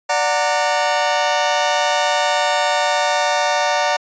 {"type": "chord", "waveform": "sawtooth", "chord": "D augmented", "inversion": "none", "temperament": "just", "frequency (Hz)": [587.3, 734.2, 917.7], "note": ["D5", "F#5", "A#5"], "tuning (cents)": [0, -14, -27], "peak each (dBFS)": -16, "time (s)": [0.09, 3.97], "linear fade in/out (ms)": 10, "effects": ["resampled to 16000 Hz"]}